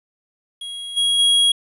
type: tone with level steps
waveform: square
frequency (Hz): 3300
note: G#7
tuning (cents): -12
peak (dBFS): -29 / -16 / -13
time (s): 0.61-1.52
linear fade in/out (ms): 5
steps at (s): 0.96 / 1.18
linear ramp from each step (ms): 20
effects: resampled to 24000 Hz + 9-bit